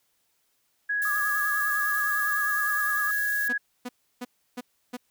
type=tone; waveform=sine; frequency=1667 Hz; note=G#6; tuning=6 cents sharp; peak=-24 dBFS; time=0.89-3.58 s; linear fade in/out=10 ms
type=noise; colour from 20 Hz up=violet; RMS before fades=-35 dBFS; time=1.02-3.48 s; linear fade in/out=0 ms
type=tone with vibrato; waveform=sine; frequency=1214 Hz; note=D#6; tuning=43 cents flat; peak=-31 dBFS; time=1.05-3.11 s; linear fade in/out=2 ms; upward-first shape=triangle; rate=9.9 Hz; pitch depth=69 cents each way
type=tone bursts; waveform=sawtooth; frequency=246.9 Hz; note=B3; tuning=in tune; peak=-28 dBFS; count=5; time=3.49-4.97 s; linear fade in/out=10 ms; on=40 ms; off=320 ms
effects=white hiss -71 dBFS RMS until 5.1 s